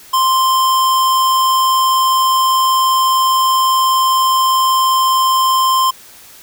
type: tone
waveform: square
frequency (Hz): 1046.5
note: C6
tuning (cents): 0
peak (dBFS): -11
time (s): 0.13-5.91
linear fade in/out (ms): 10
effects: white hiss -40 dBFS RMS until 6.42 s